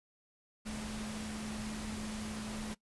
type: tone in noise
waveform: sine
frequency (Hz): 215.2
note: A3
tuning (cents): -38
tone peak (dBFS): -40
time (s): 0.65-2.75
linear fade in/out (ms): 20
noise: pink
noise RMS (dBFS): -44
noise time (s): 0.65-2.75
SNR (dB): +1
effects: noise-tail reverb RT60 0.1 s tail -20 dB re dry + resampled to 24000 Hz